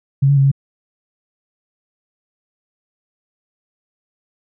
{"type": "tone with pitch steps", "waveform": "sine", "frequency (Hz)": [137.4, 141.5, 136.7, 138], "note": ["C#3", "C#3", "C#3", "C#3"], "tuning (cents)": [-15, 36, -24, -7], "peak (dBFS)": -9, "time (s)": [0.22, 0.516], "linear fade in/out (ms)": 10, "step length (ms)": 74, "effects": []}